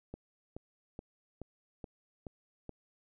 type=click train; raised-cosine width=2 ms; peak=-29 dBFS; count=7; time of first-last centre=0.14-2.693 s; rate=2.35 Hz; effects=none